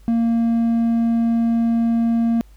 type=tone with hard clipping; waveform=sine; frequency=231 Hz; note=A#3; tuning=16 cents flat; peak=-16 dBFS; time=0.08-2.41 s; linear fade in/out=0 ms; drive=3 dB; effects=added 50 Hz sine -43 dBFS peak until 2.56 s + pink hiss -58 dBFS RMS until 2.56 s